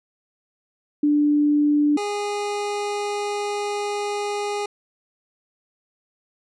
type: tone pair in turn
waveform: sine / 25% pulse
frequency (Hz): 294.6 / 411.2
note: D4 / G#4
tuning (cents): +6 / -17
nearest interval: tritone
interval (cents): 577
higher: second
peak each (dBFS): -15 / -20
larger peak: first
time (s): 1.03-1.97 / 1.97-4.66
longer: second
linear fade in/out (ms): 5
effects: resampled to 22050 Hz